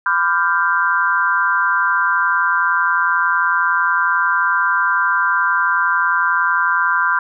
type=chord; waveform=sine; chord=G dominant seventh; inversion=first; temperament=equal with one note detuned; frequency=1003.9 / 1174.7 / 1396.9 / 1568 Hz; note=B5 / D6 / F6 / G6; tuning=+28 / 0 / 0 / 0 cents; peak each=-19 / -22 / -18 / -18 dBFS; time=0.06-7.19 s; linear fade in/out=2 ms; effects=none